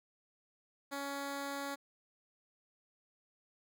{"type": "tone", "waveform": "10% pulse", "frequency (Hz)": 279.9, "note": "C#4", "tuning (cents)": 17, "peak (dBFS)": -30, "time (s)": [0.91, 1.76], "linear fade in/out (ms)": 20, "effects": []}